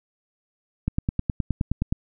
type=click train; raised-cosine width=5 ms; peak=-10 dBFS; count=11; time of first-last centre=0.88-1.925 s; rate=9.57 Hz; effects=none